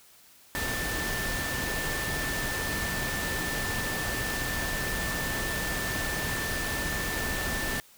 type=tone in noise; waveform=sine; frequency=1775 Hz; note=A6; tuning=15 cents sharp; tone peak=-33 dBFS; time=0.55-7.8 s; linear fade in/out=0 ms; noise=pink; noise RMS=-32 dBFS; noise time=0.55-7.8 s; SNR=-4 dB; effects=white hiss -56 dBFS RMS until 7.97 s